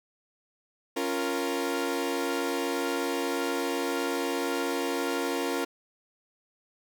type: chord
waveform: sawtooth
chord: Bb minor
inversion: first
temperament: equal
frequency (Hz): 277.2 / 349.2 / 466.2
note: Db4 / F4 / Bb4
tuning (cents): 0 / 0 / 0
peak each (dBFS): -28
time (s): 0.96-5.65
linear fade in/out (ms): 10
effects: none